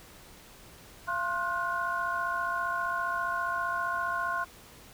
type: tone cluster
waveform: sine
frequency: 687 / 1059 / 1436 / 1491 Hz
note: F5 / C6 / F6 / F#6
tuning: -29 / +21 / +48 / +13 cents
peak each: -37 / -31 / -34 / -36 dBFS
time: 1.07-4.45 s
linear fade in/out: 20 ms
effects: pink hiss -52 dBFS RMS until 4.93 s